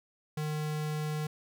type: tone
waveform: square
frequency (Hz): 152.5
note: D#3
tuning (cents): -34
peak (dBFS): -32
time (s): 0.37-1.27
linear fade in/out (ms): 5
effects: none